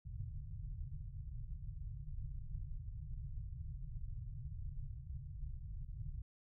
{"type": "low-pass noise", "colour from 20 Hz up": "pink", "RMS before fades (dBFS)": -45, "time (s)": [0.05, 6.22], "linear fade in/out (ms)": 5, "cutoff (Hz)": 150, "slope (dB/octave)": 96, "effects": []}